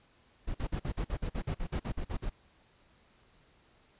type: noise bursts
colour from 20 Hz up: brown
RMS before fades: -33 dBFS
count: 15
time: 0.47-2.297 s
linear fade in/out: 10 ms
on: 77 ms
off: 48 ms
effects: pink hiss -65 dBFS RMS until 3.99 s + resampled to 8000 Hz